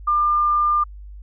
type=tone; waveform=sine; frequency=1199 Hz; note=D6; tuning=36 cents sharp; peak=-15 dBFS; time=0.07-0.84 s; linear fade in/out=10 ms; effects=added 50 Hz sine -35 dBFS peak until 1.22 s